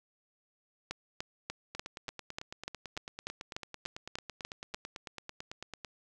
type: two click trains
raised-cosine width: 0.2 ms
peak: -24 / -19 dBFS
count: 38 / 14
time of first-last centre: 1.75-5.847 / 0.91-4.745 s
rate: 9.03 / 3.39 Hz
effects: none